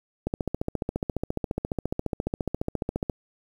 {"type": "click train", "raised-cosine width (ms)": 2, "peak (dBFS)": -13, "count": 42, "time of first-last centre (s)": [0.27, 3.098], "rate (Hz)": 14.5, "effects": ["8-bit"]}